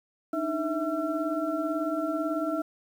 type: tone cluster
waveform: sine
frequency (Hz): 294.5 / 312.6 / 656 / 1353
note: D4 / D#4 / E5 / E6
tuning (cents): +5 / +8 / -9 / +45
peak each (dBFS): -34 / -30 / -31 / -35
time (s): 0.33-2.62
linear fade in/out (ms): 5
effects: 9-bit